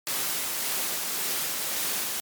white noise with tremolo, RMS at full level -28 dBFS, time 0.07-2.2 s, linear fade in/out 0 ms, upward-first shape sine, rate 1.8 Hz, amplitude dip 25%, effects high-pass 150 Hz 12 dB/octave + MP3 96 kbps

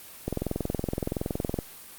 click train, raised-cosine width 2 ms, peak -14 dBFS, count 29, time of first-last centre 0.28-1.588 s, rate 21.4 Hz, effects white hiss -46 dBFS RMS until 1.98 s + Opus 32 kbps

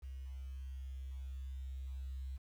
sine tone with level ramp, 66 Hz, C2, 16 cents sharp, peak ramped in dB -43 to -40 dBFS, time 0.02-2.38 s, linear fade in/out 20 ms, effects 11-bit

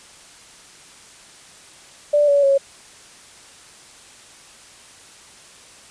sine tone with pitch steps, 587 / 568.6 / 550.9 Hz, D5 / C#5 / C#5, -1 / +44 / -11 cents, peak -12 dBFS, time 2.13-2.58 s, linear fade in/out 10 ms, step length 150 ms, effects white hiss -45 dBFS RMS until 5.9 s + resampled to 22050 Hz

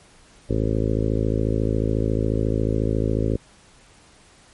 harmonic tone, 54.1 Hz, A1, 29 cents flat, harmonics 1 / 2 / 3 / 4 / 5 / 6 / 7 / 8 / 9 / 10, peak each -25 / -24 / -30 / -29 / -28 / -31 / -29 / -30 / -32 / -34 dBFS, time 0.49-3.37 s, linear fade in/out 10 ms, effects pink hiss -52 dBFS RMS until 4.53 s + MP3 48 kbps

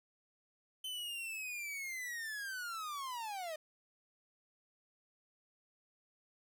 45% pulse linear sweep, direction down, 3072 to 604 Hz, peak -40 dBFS, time 0.84-3.56 s, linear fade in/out 5 ms, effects none

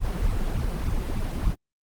brown noise with flanger, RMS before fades -25 dBFS, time 0-1.56 s, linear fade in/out 50 ms, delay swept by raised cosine 0.8 to 5.7 ms, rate 3.4 Hz, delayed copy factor +1, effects Opus 24 kbps

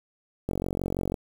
click train, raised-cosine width 2 ms, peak -15 dBFS, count 31, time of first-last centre 0.49-1.142 s, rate 46 Hz, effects 7-bit

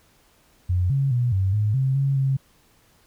sine tone with pitch steps, 89.7 / 137.2 / 122.1 / 95.6 / 105.5 / 133 / 137.6 / 134.9 Hz, F2 / C#3 / B2 / G2 / G#2 / C3 / C#3 / C#3, +47 / -17 / -19 / -43 / +28 / +29 / -12 / -47 cents, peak -18 dBFS, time 0.69-2.37 s, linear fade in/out 10 ms, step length 210 ms, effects pink hiss -59 dBFS RMS until 3.06 s

